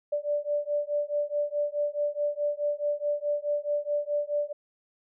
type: beating tone pair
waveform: sine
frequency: 584 / 588.7 Hz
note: D5 / D5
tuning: -10 / +4 cents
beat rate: 4.7 Hz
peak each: -29 dBFS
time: 0.12-4.53 s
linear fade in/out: 10 ms
effects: none